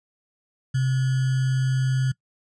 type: tone with sample-and-hold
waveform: sine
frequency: 130.81 Hz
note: C3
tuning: in tune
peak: -19 dBFS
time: 0.74-2.12 s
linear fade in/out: 10 ms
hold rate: 1575 Hz
effects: noise-tail reverb RT60 0.1 s tail -22 dB re dry + resampled to 22050 Hz